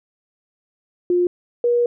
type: tone pair in turn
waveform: sine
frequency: 354.5 / 479.7 Hz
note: F4 / A#4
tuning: +26 / +50 cents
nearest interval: perfect fourth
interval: 524 cents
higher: second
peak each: -14 / -14 dBFS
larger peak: neither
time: 1.1-1.27 / 1.64-1.86 s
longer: second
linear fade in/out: 2 ms
effects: none